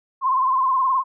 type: tone with vibrato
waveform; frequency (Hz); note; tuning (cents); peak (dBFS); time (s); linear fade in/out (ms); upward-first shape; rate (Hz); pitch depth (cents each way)
sine; 1046.5; C6; 0; -16; 0.21-1.04; 50; sine; 19; 68
effects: none